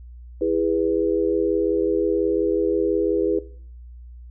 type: chord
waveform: sine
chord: E major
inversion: none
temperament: equal with one note detuned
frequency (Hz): 329.6 / 408.2 / 493.9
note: E4 / G#4 / B4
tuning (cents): 0 / -30 / 0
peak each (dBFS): -23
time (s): 0.41-3.39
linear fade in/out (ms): 5
effects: noise-tail reverb RT60 0.5 s tail -18 dB re dry + added 60 Hz sine -38 dBFS peak until 4.3 s